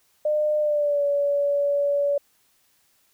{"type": "tone with pitch glide", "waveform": "sine", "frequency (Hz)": [604, 570.8], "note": ["D5", "D5"], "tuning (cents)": [48, -49], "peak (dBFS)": -19, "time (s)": [0.25, 2.18], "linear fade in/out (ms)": 5, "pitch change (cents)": -97, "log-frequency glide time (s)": [0.59, 1.04], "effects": ["white hiss -64 dBFS RMS until 3.13 s"]}